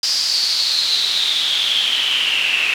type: noise with band-pass filter sweep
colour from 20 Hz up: pink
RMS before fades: -18 dBFS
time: 0.03-2.74 s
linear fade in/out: 2 ms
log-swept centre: 5000 to 2600 Hz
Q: 8.7
effects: none